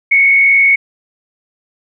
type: tone with frequency modulation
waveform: sine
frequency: 2209 Hz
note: C#7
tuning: 7 cents flat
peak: -6 dBFS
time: 0.11-0.76 s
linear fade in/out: 10 ms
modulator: 59.8 Hz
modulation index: 0.73
effects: none